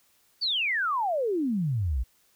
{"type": "exponential sweep", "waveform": "sine", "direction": "down", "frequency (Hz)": [4716, 54.6], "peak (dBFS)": -24, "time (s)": [0.41, 2.04], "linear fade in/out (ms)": 20, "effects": ["white hiss -65 dBFS RMS until 2.35 s"]}